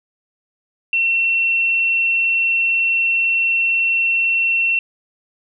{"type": "tone", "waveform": "sine", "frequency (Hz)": 2711, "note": "E7", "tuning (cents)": 48, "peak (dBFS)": -14, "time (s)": [0.93, 4.79], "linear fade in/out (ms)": 2, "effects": []}